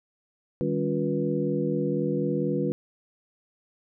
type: tone cluster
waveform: sine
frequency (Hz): 152.9 / 197 / 277.8 / 355.8 / 486.2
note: D#3 / G3 / C#4 / F4 / B4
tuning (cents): -30 / +9 / +4 / +32 / -27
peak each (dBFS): -30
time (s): 0.61-2.72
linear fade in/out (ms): 0
effects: none